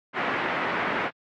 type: low-pass noise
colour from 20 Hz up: white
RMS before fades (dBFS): -27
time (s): 0.13-1.11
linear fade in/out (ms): 50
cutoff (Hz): 2100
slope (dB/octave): 24
effects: high-pass 200 Hz 12 dB/octave + AAC 64 kbps